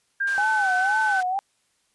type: tone with pitch glide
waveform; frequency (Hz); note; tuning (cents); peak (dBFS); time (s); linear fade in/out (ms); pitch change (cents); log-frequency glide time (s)
sine; 1598 to 1517.9; G6 to F#6; +33 to +44; -21; 0.2-1.21; 10; -89; 0.34-0.4
type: band-pass noise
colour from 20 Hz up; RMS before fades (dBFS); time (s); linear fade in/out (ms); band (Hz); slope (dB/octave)
pink; -41; 0.27-1.23; 5; 840 to 10000; 12
type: tone with vibrato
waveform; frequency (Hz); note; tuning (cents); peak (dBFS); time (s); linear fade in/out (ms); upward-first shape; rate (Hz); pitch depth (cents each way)
sine; 800; G5; +35; -22; 0.38-1.39; 0; sine; 2; 160
effects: white hiss -68 dBFS RMS until 1.94 s + resampled to 24000 Hz